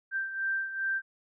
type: beating tone pair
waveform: sine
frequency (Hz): 1569 / 1571.5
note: G6 / G6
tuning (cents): +1 / +4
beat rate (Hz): 2.5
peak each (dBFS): -30 / -36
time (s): 0.11-1.02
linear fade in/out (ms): 50
effects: none